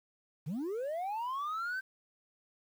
sine linear sweep, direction up, 130 to 1568 Hz, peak -31 dBFS, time 0.46-1.81 s, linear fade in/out 20 ms, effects tanh soft clip ceiling -33 dBFS + 10-bit

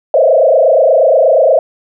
sine tone with frequency modulation, 585 Hz, D5, 7 cents flat, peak -5 dBFS, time 0.14-1.59 s, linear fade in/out 2 ms, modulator 28.4 Hz, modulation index 2.9, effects none

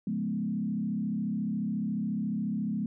sine tone with frequency modulation, 210.2 Hz, G#3, 21 cents sharp, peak -28 dBFS, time 0.07-2.86 s, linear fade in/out 2 ms, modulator 34.2 Hz, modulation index 1.2, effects none

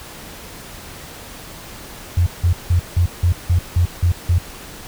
sine tone bursts, 87.31 Hz, F2, in tune, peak -11 dBFS, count 9, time 2.17-4.385 s, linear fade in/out 5 ms, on 95 ms, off 170 ms, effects pink hiss -36 dBFS RMS until 4.87 s

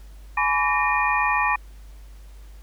sine tone cluster, 843 / 997 / 1144 / 1835 / 2432 Hz, G#5 / B5 / D6 / A#6 / D#7, +26 / +16 / -46 / -28 / -40 cents, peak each -25 dBFS, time 0.37-1.56 s, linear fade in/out 5 ms, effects added 50 Hz sine -40 dBFS peak until 2.62 s + pink hiss -56 dBFS RMS until 2.62 s

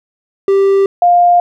triangle / sine tone pair in turn, 392.3 / 703.3 Hz, G4 / F5, +1 / +12 cents, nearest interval minor seventh, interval 1011 cents, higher second, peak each -5 dBFS, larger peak neither, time 0.48-0.86 / 1.02-1.4 s, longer neither, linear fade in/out 2 ms, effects none

